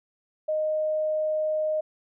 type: tone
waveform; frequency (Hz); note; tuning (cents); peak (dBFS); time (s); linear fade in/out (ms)
sine; 619; D#5; -9; -23; 0.48-1.81; 10
effects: none